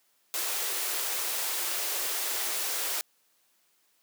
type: high-pass noise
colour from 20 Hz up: white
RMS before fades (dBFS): -31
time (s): 0.34-3.01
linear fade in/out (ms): 0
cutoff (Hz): 320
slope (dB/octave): 96
effects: white hiss -69 dBFS RMS until 4.02 s + high-pass 200 Hz 12 dB/octave